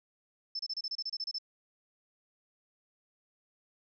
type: tone bursts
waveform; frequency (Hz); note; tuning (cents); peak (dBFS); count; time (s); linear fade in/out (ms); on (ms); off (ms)
sine; 5274; E8; 0; -33; 12; 0.55-1.385; 5; 43; 29
effects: none